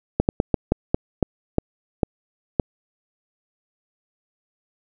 slowing click train, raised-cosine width 2 ms, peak -3 dBFS, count 10, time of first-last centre 0.2-2.598 s, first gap 89 ms, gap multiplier 1.26, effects none

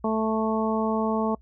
harmonic tone, 220 Hz, A3, in tune, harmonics 1 / 2 / 3 / 4 / 5, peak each -25 / -28 / -30 / -31 / -32 dBFS, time 0.04-1.35 s, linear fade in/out 5 ms, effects noise-tail reverb RT60 0.1 s tail -26 dB re dry + added 60 Hz sine -50 dBFS peak until 1.41 s

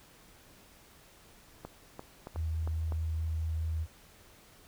clicks, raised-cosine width 1 ms, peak -27 dBFS, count 6, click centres 1.65 / 1.994 / 2.271 / 2.36 / 2.675 / 2.922 s
sine tone with vibrato, 80.1 Hz, E2, 49 cents flat, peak -30 dBFS, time 2.34-3.87 s, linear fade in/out 50 ms, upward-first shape sine, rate 4.7 Hz, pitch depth 10 cents each way
effects pink hiss -58 dBFS RMS until 4.67 s

